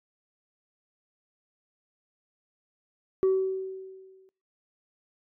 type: tone with exponential decay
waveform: sine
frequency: 380 Hz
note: F#4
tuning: 46 cents sharp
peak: -16 dBFS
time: 3.23-4.29 s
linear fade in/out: 0 ms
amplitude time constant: 230 ms
effects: noise-tail reverb RT60 0.4 s tail -25 dB re dry + tanh soft clip ceiling -18 dBFS